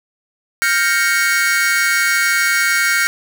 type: chord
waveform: 45% pulse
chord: G half-diminished seventh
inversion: third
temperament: equal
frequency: 1396.9 / 1568 / 1864.7 / 2217 Hz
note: F6 / G6 / Bb6 / Db7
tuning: 0 / 0 / 0 / 0 cents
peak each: -19 dBFS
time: 0.62-3.07 s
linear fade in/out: 0 ms
effects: none